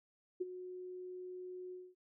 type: tone with ADSR envelope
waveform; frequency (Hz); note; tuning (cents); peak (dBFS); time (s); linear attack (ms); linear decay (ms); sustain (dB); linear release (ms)
sine; 365; F#4; -24; -32; 0.4-1.95; 14; 25; -12; 230
effects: none